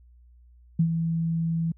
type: tone with ADSR envelope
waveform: sine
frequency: 164.81 Hz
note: E3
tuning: in tune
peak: -16 dBFS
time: 0.79-1.72 s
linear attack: 7 ms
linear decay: 79 ms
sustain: -7 dB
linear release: 5 ms
effects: added 60 Hz sine -51 dBFS peak until 1.77 s